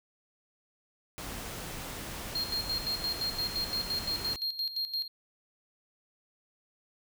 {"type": "noise", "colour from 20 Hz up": "pink", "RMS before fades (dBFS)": -40, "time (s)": [1.18, 4.36], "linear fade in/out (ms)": 0}
{"type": "tone with tremolo", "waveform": "triangle", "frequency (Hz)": 4225, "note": "C8", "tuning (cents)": 16, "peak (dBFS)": -28, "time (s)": [2.35, 5.08], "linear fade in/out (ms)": 5, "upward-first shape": "square", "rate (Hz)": 5.8, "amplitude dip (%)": 70}
{"effects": []}